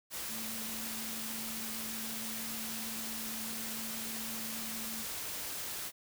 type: tone in noise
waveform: sine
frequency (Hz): 223.4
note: A3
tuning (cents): +27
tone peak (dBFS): -45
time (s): 0.28-5.06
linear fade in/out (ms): 50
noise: white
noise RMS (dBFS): -40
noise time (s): 0.1-5.92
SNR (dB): -8
effects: none